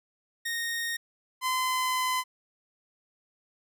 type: tone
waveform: sawtooth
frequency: 1856 Hz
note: A#6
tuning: 8 cents flat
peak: -26 dBFS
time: 0.45-0.97 s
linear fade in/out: 10 ms
type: tone with pitch glide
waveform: sawtooth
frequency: 1026 to 1018.9 Hz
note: C6 to C6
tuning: -34 to -46 cents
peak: -22 dBFS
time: 1.41-2.24 s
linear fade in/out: 50 ms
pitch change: -12 cents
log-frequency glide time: 1.56-2.08 s
effects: none